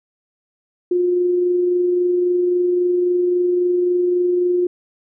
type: tone with amplitude modulation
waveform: sine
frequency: 356.3 Hz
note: F4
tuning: 35 cents sharp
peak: -13 dBFS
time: 0.91-4.67 s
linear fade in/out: 5 ms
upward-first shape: sine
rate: 23.7 Hz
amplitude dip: 25%
effects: none